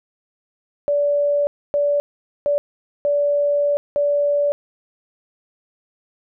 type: tone bursts at uneven times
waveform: sine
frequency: 578 Hz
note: D5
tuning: 28 cents flat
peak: -15 dBFS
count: 5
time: 0.88-1.47 / 1.74-2 / 2.46-2.58 / 3.05-3.77 / 3.96-4.52 s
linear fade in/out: 0 ms
effects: none